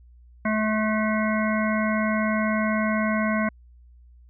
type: harmonic tone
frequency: 216 Hz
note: A3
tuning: 32 cents flat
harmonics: 1 / 3 / 5 / 7 / 9 / 10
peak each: -23 / -28 / -30 / -31 / -33 / -33 dBFS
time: 0.45-3.49 s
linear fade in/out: 5 ms
effects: added 60 Hz sine -48 dBFS peak until 4.29 s